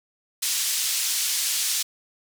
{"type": "band-pass noise", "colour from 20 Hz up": "pink", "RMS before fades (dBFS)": -25, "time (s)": [0.42, 1.83], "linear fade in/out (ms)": 10, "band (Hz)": [4300, 12000], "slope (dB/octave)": 12, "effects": []}